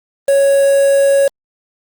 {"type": "tone with quantisation", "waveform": "triangle", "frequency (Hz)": 554.4, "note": "C#5", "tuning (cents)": 0, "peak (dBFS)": -6, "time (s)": [0.28, 1.28], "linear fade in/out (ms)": 5, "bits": 4, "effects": ["Opus 32 kbps"]}